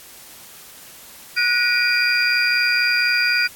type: tone cluster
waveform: sine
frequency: 1461 / 1897 / 2328 / 2452 / 4785 Hz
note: F#6 / A#6 / D7 / D#7 / D8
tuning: -22 / +30 / -16 / -26 / +32 cents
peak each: -19 / -27 / -24 / -22 / -22 dBFS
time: 1.36-3.48 s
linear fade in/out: 20 ms
effects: white hiss -42 dBFS RMS until 3.55 s + AAC 64 kbps